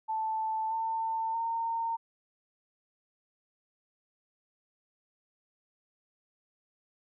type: tone with pitch steps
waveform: sine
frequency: 880 / 897.5 / 915.3 Hz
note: A5 / A5 / A#5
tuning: 0 / +34 / -32 cents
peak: -29 dBFS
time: 0.08-1.97 s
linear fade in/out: 20 ms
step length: 630 ms
effects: none